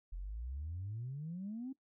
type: exponential sweep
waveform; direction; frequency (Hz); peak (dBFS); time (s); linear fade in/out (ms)
sine; up; 41.63 to 274.4; -39; 0.12-1.73; 10
effects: noise-tail reverb RT60 0.1 s tail -17 dB re dry + tanh soft clip ceiling -35 dBFS